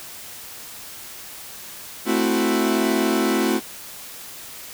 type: chord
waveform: 40% pulse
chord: F# half-diminished seventh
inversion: first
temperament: equal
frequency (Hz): 220 / 261.6 / 329.6 / 370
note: A3 / C4 / E4 / F#4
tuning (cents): 0 / 0 / 0 / 0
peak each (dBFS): -23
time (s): 2.05-3.61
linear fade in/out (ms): 50
effects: white hiss -38 dBFS RMS until 4.73 s